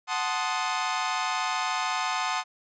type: chord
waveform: sawtooth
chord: F# diminished seventh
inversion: none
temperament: equal with one note detuned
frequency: 740 / 876.4 / 1046.5 / 1244.5 Hz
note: F#5 / A5 / C6 / Eb6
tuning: 0 / -7 / 0 / 0 cents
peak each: -28 dBFS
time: 0.07-2.44 s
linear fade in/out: 50 ms
effects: resampled to 16000 Hz